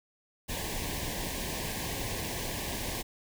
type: band-stop noise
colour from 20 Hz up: pink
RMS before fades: -35 dBFS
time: 0.48-3.03 s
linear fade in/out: 20 ms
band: 1100 to 1600 Hz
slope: 96 dB/octave
effects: none